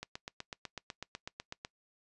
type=click train; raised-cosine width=0.2 ms; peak=-23 dBFS; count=14; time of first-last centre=0.03-1.649 s; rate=8.03 Hz; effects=noise-tail reverb RT60 0.1 s tail -22 dB re dry + resampled to 24000 Hz